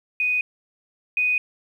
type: tone pair in turn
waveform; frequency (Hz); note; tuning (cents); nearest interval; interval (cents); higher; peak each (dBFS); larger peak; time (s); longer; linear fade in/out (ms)
sine; 2489 / 2489; D#7 / D#7; 0 / 0; unison; 0; neither; -19 / -18; second; 0.2-0.41 / 1.17-1.38; neither; 2
effects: 9-bit